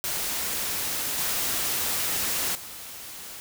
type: noise with level steps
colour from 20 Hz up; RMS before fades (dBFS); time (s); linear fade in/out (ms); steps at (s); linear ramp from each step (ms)
white; -29 / -27 / -40; 0.04-3.4; 0; 1.18 / 2.55; 2
effects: none

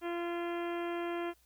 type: harmonic tone with a mistuned harmonic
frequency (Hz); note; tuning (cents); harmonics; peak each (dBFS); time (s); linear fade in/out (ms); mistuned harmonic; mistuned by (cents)
344.1; F4; -26; 1 / 2 / 3 / 4 / 5 / 6 / 7 / 8 / 9; -35 / -41 / -45 / -47 / -49 / -51 / -52 / -53 / -54; 0.01-1.34; 50; 9; +53
effects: added 60 Hz sine -69 dBFS peak until 1.45 s + white hiss -69 dBFS RMS until 1.45 s

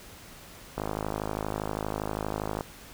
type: click train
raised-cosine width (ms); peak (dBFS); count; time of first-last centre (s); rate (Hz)
1; -16; 97; 0.78-2.609; 52.5
effects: pink hiss -48 dBFS RMS until 2.93 s

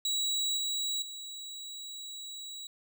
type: tone with level steps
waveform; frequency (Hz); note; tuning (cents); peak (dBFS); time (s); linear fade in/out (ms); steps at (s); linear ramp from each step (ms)
30% pulse; 3893; B7; -26; -26 / -28 / -38; 0.05-2.67; 2; 0.57 / 1.02; 2
effects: none

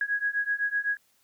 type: beating tone pair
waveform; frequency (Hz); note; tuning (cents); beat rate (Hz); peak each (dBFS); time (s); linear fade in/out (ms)
sine; 1653 / 1660.9; G#6 / G#6; -9 / 0; 7.9; -29 / -28; 0.01-0.97; 2
effects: white hiss -67 dBFS RMS until 1.23 s

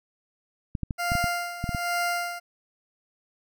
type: clicks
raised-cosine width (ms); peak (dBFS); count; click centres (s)
5; -16; 9; 0.752 / 0.833 / 0.908 / 1.119 / 1.153 / 1.242 / 1.641 / 1.692 / 1.748
type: tone with tremolo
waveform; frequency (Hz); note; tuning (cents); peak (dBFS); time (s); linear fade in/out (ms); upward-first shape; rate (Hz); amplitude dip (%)
20% pulse; 698.5; F5; 0; -19; 0.98-2.4; 20; sine; 1.2; 75
effects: none

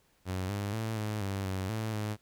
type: tone with pitch steps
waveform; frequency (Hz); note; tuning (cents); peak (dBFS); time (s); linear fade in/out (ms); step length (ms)
sawtooth; 93.1 / 101.4 / 111.2 / 106.6 / 98.1 / 94.7 / 110 / 106; F#2 / G#2 / A2 / G#2 / G2 / F#2 / A2 / G#2; +11 / -41 / +19 / +46 / +2 / +41 / 0 / +36; -28; 0.25-2.17; 50; 240
effects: pink hiss -69 dBFS RMS until 2.21 s

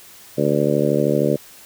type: harmonic tone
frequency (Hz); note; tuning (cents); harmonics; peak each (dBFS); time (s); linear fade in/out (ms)
73; D2; -10; 2 / 3 / 4 / 5 / 6 / 7 / 8; -23 / -23 / -23 / -23 / -23 / -23 / -23; 0.37-1.37; 20
effects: white hiss -44 dBFS RMS until 1.65 s

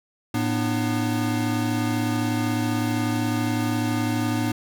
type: tone cluster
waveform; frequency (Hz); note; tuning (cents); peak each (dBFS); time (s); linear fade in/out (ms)
square; 110.7 / 244.2 / 300.2; A2 / B3 / D4; +11 / -19 / +38; -27; 0.34-4.52; 5
effects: none

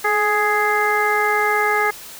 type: harmonic tone with a mistuned harmonic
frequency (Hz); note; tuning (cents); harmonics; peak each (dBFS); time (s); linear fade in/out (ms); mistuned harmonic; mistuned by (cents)
416.6; G#4; +5; 1 / 2 / 3 / 4 / 5; -22 / -21 / -22 / -22 / -22; 0.04-1.91; 10; 1; +31
effects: white hiss -37 dBFS RMS until 2.19 s

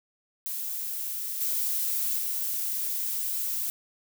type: noise with level steps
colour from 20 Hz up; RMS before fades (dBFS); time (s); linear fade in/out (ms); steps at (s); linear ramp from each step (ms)
violet; -33 / -28 / -30; 0.46-3.7; 0; 1.4 / 2.18; 10
effects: none

